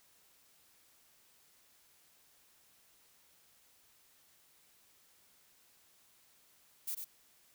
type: noise with echo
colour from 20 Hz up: violet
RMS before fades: -38 dBFS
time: 6.87-6.95 s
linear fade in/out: 10 ms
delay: 97 ms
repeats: 1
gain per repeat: -5 dB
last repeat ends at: 7.047 s
effects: white hiss -67 dBFS RMS until 7.54 s